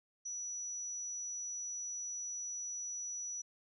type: tone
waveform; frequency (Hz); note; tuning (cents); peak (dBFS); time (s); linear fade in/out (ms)
sine; 5890; F#8; -9; -39; 0.25-3.42; 10
effects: none